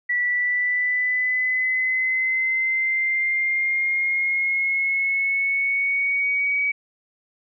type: exponential sweep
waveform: sine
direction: up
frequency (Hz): 1952 to 2272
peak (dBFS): -19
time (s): 0.09-6.72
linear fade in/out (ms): 10
effects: none